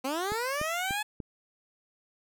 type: linear sweep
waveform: 15% pulse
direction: up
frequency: 252 to 861 Hz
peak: -23 dBFS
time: 0.04-1.03 s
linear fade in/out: 10 ms
type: click train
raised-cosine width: 3 ms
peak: -24 dBFS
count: 4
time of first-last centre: 0.32-1.202 s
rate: 3.4 Hz
effects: none